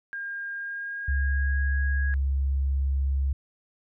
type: tone with pitch glide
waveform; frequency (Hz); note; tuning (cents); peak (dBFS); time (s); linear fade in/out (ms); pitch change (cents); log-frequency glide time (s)
sine; 1611 to 1650.6; G6 to G#6; +47 to -11; -31; 0.13-2.14; 0; +42; 0.56-1.6
type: tone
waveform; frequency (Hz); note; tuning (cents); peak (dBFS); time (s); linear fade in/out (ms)
sine; 68.2; C#2; -28; -22; 1.08-3.33; 5
effects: none